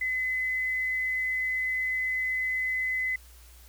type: tone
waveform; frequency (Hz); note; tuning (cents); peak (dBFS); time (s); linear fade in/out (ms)
sine; 2027; B6; +45; -26; 0.01-3.16; 5
effects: added 60 Hz sine -50 dBFS peak until 3.68 s + white hiss -56 dBFS RMS until 3.68 s